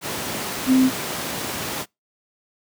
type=tone in noise; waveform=sine; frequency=260 Hz; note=C4; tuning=11 cents flat; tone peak=-12 dBFS; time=0.66-0.91 s; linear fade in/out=50 ms; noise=pink; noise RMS=-27 dBFS; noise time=0.01-1.86 s; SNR=+12 dB; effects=noise-tail reverb RT60 0.2 s tail -26 dB re dry + high-pass 150 Hz 12 dB/octave